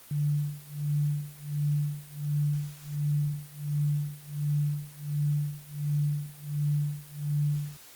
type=tone with tremolo; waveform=sine; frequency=146.83 Hz; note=D3; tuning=in tune; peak=-23 dBFS; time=0.11-7.77 s; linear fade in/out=2 ms; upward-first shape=sine; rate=1.4 Hz; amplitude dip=95%; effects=white hiss -51 dBFS RMS until 7.95 s + Opus 32 kbps